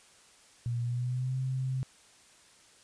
sine tone with pitch glide, 119.2 to 130.74 Hz, A#2 to C3, +39 to -1 cents, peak -29 dBFS, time 0.66-1.83 s, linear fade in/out 0 ms, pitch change +160 cents, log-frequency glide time 0.82-1.37 s, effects white hiss -59 dBFS RMS until 2.83 s + resampled to 22050 Hz

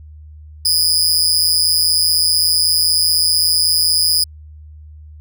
sawtooth tone with amplitude modulation, 4978 Hz, D#8, in tune, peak -5 dBFS, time 0.65-4.24 s, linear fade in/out 5 ms, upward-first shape sine, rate 165 Hz, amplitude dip 100%, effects added 76 Hz sine -35 dBFS peak until 5.2 s

